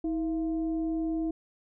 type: tone with frequency modulation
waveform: sine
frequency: 321.2 Hz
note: E4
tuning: 45 cents flat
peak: -27 dBFS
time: 0.04-1.31 s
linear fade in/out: 5 ms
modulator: 361 Hz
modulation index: 0.36
effects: none